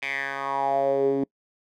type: tone with band-pass filter sweep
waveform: 10% pulse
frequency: 137.7 Hz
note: C#3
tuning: 11 cents flat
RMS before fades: -25 dBFS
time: 0.02-1.24 s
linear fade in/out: 5 ms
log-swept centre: 2500 to 300 Hz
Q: 5.1
effects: noise-tail reverb RT60 0.1 s tail -25 dB re dry